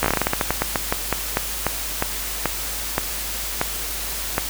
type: slowing click train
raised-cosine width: 0.5 ms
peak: -3 dBFS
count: 23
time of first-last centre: 0.03-4.381 s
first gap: 14 ms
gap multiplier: 1.21
effects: added 50 Hz sine -34 dBFS peak until 4.49 s + white hiss -28 dBFS RMS until 4.49 s